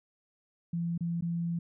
sine tone with dropouts, 169.7 Hz, F3, 49 cents flat, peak -29 dBFS, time 0.73-1.59 s, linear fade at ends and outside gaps 5 ms, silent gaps 0.978-1.007 / 1.21-1.222 s, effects none

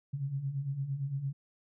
sine beating tone pair, 131.7 / 140.5 Hz, C3 / C#3, +12 / +24 cents, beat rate 8.8 Hz, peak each -39 / -33 dBFS, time 0.13-1.33 s, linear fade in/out 10 ms, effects none

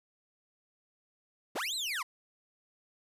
30% pulse linear two-way sweep, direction up then down, 110 to 4186 to 904 Hz, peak -30 dBFS, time 1.55-2.03 s, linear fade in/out 10 ms, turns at 1.75 s, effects resampled to 32000 Hz

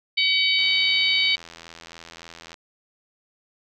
harmonic tone, 757 Hz, F#5, 39 cents sharp, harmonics 3 / 4 / 5 / 6, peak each -22 / -23 / -24 / -25 dBFS, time 0.17-1.36 s, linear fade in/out 10 ms
click train, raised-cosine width 0.2 ms, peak -23 dBFS, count 164, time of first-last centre 0.59-2.542 s, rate 83.5 Hz
effects none

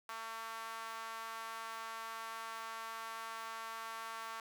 sawtooth tone with high-pass filter, 225.3 Hz, A3, 41 cents sharp, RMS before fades -45 dBFS, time 0.09-4.4 s, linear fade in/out 2 ms, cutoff 1100 Hz, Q 2.7, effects none

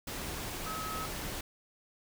sine tone in noise, 1283 Hz, E6, 47 cents flat, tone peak -38 dBFS, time 0.66-1.06 s, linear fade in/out 5 ms, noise pink, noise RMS -39 dBFS, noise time 0.07-1.41 s, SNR -2 dB, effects none

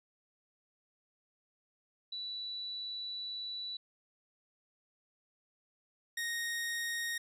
sine / sawtooth tone pair in turn, 3951 / 1864.6 Hz, B7 / A#6, 0 / 0 cents, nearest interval octave + minor second, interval 1300 cents, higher first, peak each -38 / -31 dBFS, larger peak second, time 2.12-3.77 / 6.17-7.18 s, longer first, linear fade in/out 5 ms, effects resampled to 32000 Hz

